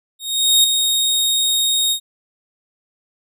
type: tone with ADSR envelope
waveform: sawtooth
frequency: 3729 Hz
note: A#7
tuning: in tune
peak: -6 dBFS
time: 0.19-2 s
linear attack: 450 ms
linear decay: 3 ms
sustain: -6 dB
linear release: 84 ms
effects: none